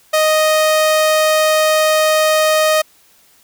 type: tone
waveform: sawtooth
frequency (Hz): 622.3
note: D#5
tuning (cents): 0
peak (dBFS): -7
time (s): 0.13-2.82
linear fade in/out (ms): 10
effects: white hiss -51 dBFS RMS until 3.43 s